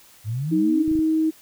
sine exponential sweep, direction up, 99.9 to 341.7 Hz, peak -23 dBFS, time 0.24-0.9 s, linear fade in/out 50 ms
sine tone with pitch glide, 314.9 to 316.7 Hz, D#4 to D#4, +21 to +31 cents, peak -17 dBFS, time 0.51-1.31 s, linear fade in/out 20 ms, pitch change +10 cents, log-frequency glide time 0.79-1.09 s
clicks, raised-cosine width 5 ms, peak -23 dBFS, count 4, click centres 0.879 / 0.915 / 0.954 / 0.991 s
effects white hiss -51 dBFS RMS until 1.41 s

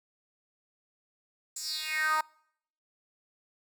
10% pulse tone with high-pass filter sweep, 311.1 Hz, D#4, in tune, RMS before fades -31 dBFS, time 1.56-2.21 s, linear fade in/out 5 ms, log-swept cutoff 7300 to 950 Hz, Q 4.9, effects noise-tail reverb RT60 0.7 s tail -26 dB re dry

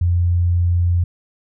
sine tone, 87.31 Hz, F2, in tune, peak -13 dBFS, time 0.01-1.04 s, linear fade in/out 5 ms, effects none

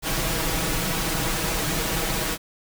pink noise with comb filter, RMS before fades -25 dBFS, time 0.02-2.38 s, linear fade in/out 50 ms, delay 6.2 ms, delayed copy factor +0.65, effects none

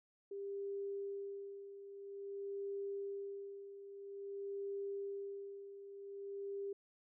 sine tone with tremolo, 398.1 Hz, G4, 27 cents sharp, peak -39 dBFS, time 0.31-6.73 s, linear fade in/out 5 ms, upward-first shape sine, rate 0.5 Hz, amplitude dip 70%, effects none

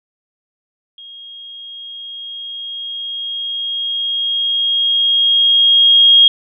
sine tone with level ramp, 3261 Hz, G#7, 32 cents flat, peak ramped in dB -33 to -4 dBFS, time 0.98-6.28 s, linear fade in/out 2 ms, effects none

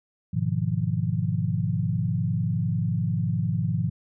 sine chord, F half-diminished seventh, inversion first, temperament equal with one note detuned, 103.83 / 123.47 / 154.76 / 174.61 Hz, Ab2 / Cb3 / Eb3 / F3, 0 / 0 / -9 / 0 cents, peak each -28 dBFS, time 0.33-3.9 s, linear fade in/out 10 ms, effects none

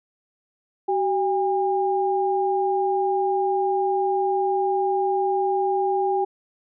sine tone pair together, 381.2 / 807 Hz, G4 / G#5, -48 / -50 cents, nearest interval octave + minor second, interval 1298 cents, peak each -22 dBFS, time 0.88-6.25 s, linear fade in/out 10 ms, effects none

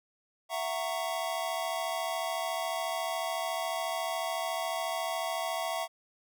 square chord, F# dominant seventh, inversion third, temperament just, 666 / 740 / 925 / 1110 Hz, E5 / F#5 / A#5 / C#6, +18 / 0 / -14 / +2 cents, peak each -35 / -38 / -40 / -40 dBFS, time 0.49-5.88 s, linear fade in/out 50 ms, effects none

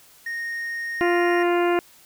triangle tone, 1856 Hz, A#6, 8 cents flat, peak -25 dBFS, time 0.26-1.43 s, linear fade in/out 5 ms
harmonic tone, 349.2 Hz, F4, in tune, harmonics 1 / 2 / 3 / 4 / 5 / 6 / 7 / 8, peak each -19 / -25 / -29 / -31 / -33 / -35 / -36 / -37 dBFS, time 1.01-1.79 s, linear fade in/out 0 ms
effects white hiss -52 dBFS RMS until 2.05 s

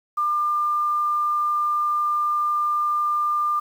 sine tone with quantisation, 1198 Hz, D6, 34 cents sharp, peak -19 dBFS, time 0.17-3.6 s, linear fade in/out 10 ms, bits 8, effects none

